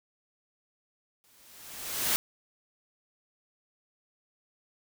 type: noise with exponential growth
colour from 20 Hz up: white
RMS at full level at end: -25 dBFS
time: 1.24-2.16 s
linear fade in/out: 0 ms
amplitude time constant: 200 ms
effects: none